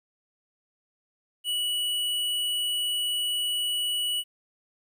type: tone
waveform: square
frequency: 2941 Hz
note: F#7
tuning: 11 cents flat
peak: -26 dBFS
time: 1.44-4.24 s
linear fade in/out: 50 ms
effects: 11-bit